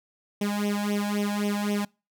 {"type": "tone with flanger", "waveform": "sawtooth", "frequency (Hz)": 205.6, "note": "G#3", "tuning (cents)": -17, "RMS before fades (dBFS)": -27, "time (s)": [0.41, 1.85], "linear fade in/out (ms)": 5, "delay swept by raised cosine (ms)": [0.33, 1.25], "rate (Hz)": 3.8, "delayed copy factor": 0.9, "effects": ["noise-tail reverb RT60 0.3 s tail -26 dB re dry"]}